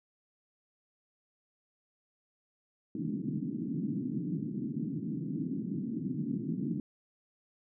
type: band-pass noise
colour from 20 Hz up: white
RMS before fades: -35 dBFS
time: 2.95-6.8 s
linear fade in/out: 2 ms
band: 140 to 300 Hz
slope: 48 dB/octave
effects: none